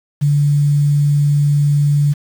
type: tone with quantisation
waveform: sine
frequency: 145.1 Hz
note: D3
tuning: 21 cents flat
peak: -10 dBFS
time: 0.21-2.14 s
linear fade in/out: 20 ms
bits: 6
effects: none